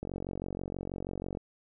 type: click train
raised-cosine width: 2 ms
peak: -23 dBFS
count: 63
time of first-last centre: 0.03-1.372 s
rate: 46.2 Hz
effects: none